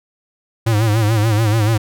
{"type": "tone with vibrato", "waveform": "square", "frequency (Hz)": 109, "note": "A2", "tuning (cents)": -16, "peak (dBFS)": -13, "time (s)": [0.66, 1.78], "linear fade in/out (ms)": 10, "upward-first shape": "sine", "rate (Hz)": 6.9, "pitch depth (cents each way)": 99, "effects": []}